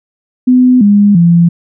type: tone with pitch steps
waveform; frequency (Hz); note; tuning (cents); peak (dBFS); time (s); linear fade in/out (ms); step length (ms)
sine; 252 / 204.2 / 170.6; B3 / G#3 / F3; +35 / -29 / -40; -3; 0.47-1.49; 10; 340
effects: none